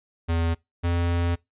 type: tone pair in turn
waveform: square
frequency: 83.3 / 86.04 Hz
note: E2 / F2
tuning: +19 / -25 cents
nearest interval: minor second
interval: 56 cents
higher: second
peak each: -22 dBFS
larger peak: neither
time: 0.28-0.55 / 0.83-1.36 s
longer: second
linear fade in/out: 20 ms
effects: noise-tail reverb RT60 0.2 s tail -24 dB re dry + resampled to 8000 Hz